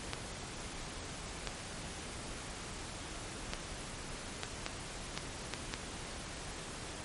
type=clicks; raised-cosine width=0.2 ms; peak=-17 dBFS; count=8; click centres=0.134 / 1.473 / 3.535 / 4.434 / 4.664 / 5.176 / 5.537 / 5.739 s; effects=pink hiss -44 dBFS RMS until 7.04 s + MP3 48 kbps